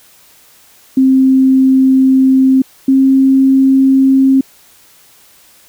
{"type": "tone pair in turn", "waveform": "sine", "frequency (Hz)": [263.6, 267.3], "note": ["C4", "C4"], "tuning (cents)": [13, 37], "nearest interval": "unison", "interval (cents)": 24, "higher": "second", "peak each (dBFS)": -5, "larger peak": "neither", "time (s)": [[0.97, 2.62], [2.88, 4.41]], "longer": "first", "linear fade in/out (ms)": 5, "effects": ["white hiss -45 dBFS RMS until 5.68 s"]}